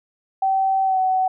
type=tone with pitch glide; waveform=sine; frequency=770 to 751.5 Hz; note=G5 to F#5; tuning=-31 to +27 cents; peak=-16 dBFS; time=0.42-1.28 s; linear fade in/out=5 ms; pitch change=-42 cents; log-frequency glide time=0.84-0.99 s; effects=none